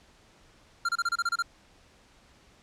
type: tone bursts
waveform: square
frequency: 1385 Hz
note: F6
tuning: 15 cents flat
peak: -25 dBFS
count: 9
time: 0.85-1.424 s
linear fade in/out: 5 ms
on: 38 ms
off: 29 ms
effects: pink hiss -59 dBFS RMS until 2.62 s + low-pass 7000 Hz 12 dB/octave